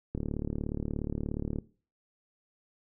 click train, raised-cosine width 3 ms, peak -20 dBFS, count 54, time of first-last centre 0.15-1.586 s, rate 36.9 Hz, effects noise-tail reverb RT60 0.4 s tail -20 dB re dry

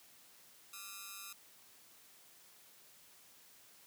5% pulse ring-modulated tone, 1279 Hz, D#6, 47 cents sharp, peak -32 dBFS, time 0.73-1.33 s, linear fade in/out 5 ms, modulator 102 Hz, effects white hiss -62 dBFS RMS until 3.86 s + high-pass 100 Hz 12 dB/octave

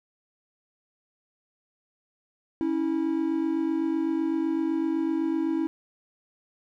triangle tone pair together, 277.2 / 325.1 Hz, C#4 / E4, 0 / -24 cents, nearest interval minor third, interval 276 cents, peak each -27 / -23 dBFS, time 2.61-5.67 s, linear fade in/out 0 ms, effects none

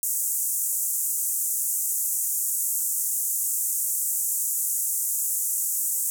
pink band-pass noise, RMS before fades -26 dBFS, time 0.03-6.1 s, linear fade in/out 0 ms, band 7000 to 16000 Hz, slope 48 dB/octave, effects none

